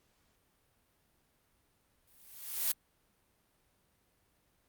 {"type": "noise with exponential growth", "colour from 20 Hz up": "blue", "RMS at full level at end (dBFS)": -28, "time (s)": [2.07, 2.72], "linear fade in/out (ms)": 5, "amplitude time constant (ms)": 140, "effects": ["pink hiss -73 dBFS RMS until 4.68 s", "Opus 48 kbps"]}